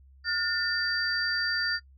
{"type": "tone cluster", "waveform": "sine", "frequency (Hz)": [1428, 1798, 4670], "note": ["F6", "A6", "D8"], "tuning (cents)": [38, 37, -11], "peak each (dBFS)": -30, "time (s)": [0.24, 1.8], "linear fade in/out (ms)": 50, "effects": ["noise-tail reverb RT60 0.1 s tail -26 dB re dry", "added 67 Hz sine -52 dBFS peak until 1.97 s"]}